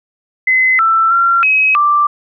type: tone with pitch steps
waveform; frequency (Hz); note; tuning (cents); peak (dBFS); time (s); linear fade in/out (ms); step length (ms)
sine; 2040 / 1332 / 1371 / 2547 / 1176; C7 / E6 / F6 / D#7 / D6; -44 / +18 / -32 / +40 / +2; -8; 0.47-2.07; 5; 320
effects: none